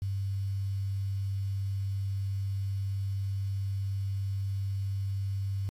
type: tone with quantisation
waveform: sine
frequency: 98 Hz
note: G2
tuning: in tune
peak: -29 dBFS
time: 0.02-5.69 s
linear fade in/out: 0 ms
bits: 9
effects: AAC 48 kbps